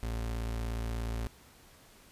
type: tone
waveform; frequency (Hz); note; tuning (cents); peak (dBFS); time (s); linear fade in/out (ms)
35% pulse; 56.8; A#1; -44; -31; 0.03-1.27; 0
effects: pink hiss -58 dBFS RMS until 2.11 s + resampled to 32000 Hz